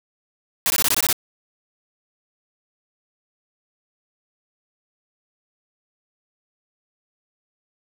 white noise bursts, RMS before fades -19 dBFS, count 8, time 0.66-1.128 s, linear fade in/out 0 ms, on 41 ms, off 20 ms, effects none

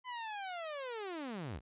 sawtooth linear sweep, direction down, 1022 to 47.68 Hz, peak -36 dBFS, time 0.04-1.61 s, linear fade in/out 50 ms, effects resampled to 8000 Hz

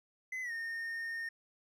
triangle tone with pitch glide, 2034 to 1833.1 Hz, C7 to A#6, -50 to -30 cents, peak -35 dBFS, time 0.32-1.29 s, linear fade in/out 5 ms, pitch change -180 cents, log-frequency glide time 0.42-0.52 s, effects none

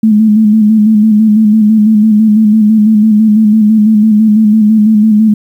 sine tone with vibrato, 215 Hz, A3, 40 cents flat, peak -3 dBFS, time 0.03-5.34 s, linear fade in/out 5 ms, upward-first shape square, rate 6 Hz, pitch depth 40 cents each way, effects 7-bit

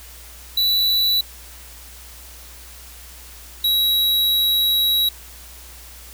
square tone pair in turn, 3951 / 3870 Hz, B7 / B7, 0 / -36 cents, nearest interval unison, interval 36 cents, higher first, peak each -16 dBFS, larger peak neither, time 0.57-1.21 / 3.64-5.09 s, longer second, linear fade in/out 5 ms, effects added 60 Hz sine -42 dBFS peak until 6.13 s + white hiss -42 dBFS RMS until 6.13 s

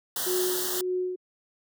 white band-stop noise, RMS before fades -30 dBFS, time 0.16-0.81 s, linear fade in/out 2 ms, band 1900 to 2900 Hz, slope 96 dB/octave
sine tone with tremolo, 365.6 Hz, F#4, 21 cents flat, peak -24 dBFS, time 0.26-1.16 s, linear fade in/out 10 ms, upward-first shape sine, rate 1.8 Hz, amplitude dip 70%
effects high-pass 200 Hz 12 dB/octave

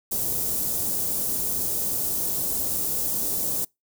white band-stop noise, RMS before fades -26 dBFS, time 0.11-3.65 s, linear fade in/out 10 ms, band 500 to 8600 Hz, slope 12 dB/octave, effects noise-tail reverb RT60 0.2 s tail -26 dB re dry

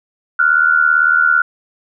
sine tone pair together, 1395.1 / 1473 Hz, F6 / F#6, -2 / -8 cents, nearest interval minor second, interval 94 cents, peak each -12 dBFS, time 0.39-1.42 s, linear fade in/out 5 ms, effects none

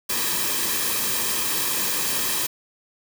white noise with comb filter, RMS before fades -24 dBFS, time 0.09-2.47 s, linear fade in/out 10 ms, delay 1.4 ms, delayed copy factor -0.6, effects none

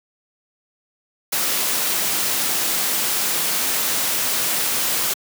white noise, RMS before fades -21 dBFS, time 1.32-5.14 s, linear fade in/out 10 ms, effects high-pass 150 Hz 12 dB/octave

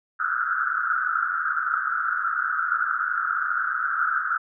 pink band-pass noise, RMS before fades -25 dBFS, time 0.19-4.38 s, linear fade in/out 10 ms, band 1300 to 1500 Hz, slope 96 dB/octave, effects none

